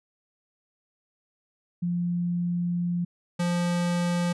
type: tone pair in turn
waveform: sine / square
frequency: 174.61 / 174.61 Hz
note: F3 / F3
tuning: 0 / 0 cents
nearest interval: unison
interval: 0 cents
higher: neither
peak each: -24 dBFS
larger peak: neither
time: 1.82-3.05 / 3.39-4.33 s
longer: first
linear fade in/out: 10 ms
effects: resampled to 24000 Hz